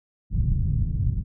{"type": "low-pass noise", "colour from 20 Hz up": "white", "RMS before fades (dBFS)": -23, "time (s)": [0.3, 1.24], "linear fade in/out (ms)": 50, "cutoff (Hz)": 130, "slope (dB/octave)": 24, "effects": []}